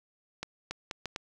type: accelerating click train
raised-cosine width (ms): 0.2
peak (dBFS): -18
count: 5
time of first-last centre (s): 0.43-1.161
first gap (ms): 280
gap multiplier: 0.72
effects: none